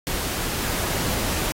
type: noise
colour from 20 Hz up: pink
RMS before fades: -26 dBFS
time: 0.07-1.52 s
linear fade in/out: 0 ms
effects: AAC 48 kbps